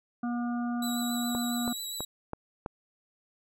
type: harmonic tone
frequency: 240 Hz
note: B3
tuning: 49 cents flat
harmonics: 1 / 3 / 5 / 6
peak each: -29 / -39 / -43 / -45 dBFS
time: 0.23-1.73 s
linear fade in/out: 5 ms
type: tone with vibrato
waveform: 20% pulse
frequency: 3915 Hz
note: B7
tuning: 16 cents flat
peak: -29 dBFS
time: 0.82-2.05 s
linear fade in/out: 5 ms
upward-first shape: triangle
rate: 7.3 Hz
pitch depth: 34 cents each way
type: click train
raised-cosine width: 1 ms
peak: -20 dBFS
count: 5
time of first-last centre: 1.35-2.661 s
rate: 3.05 Hz
effects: none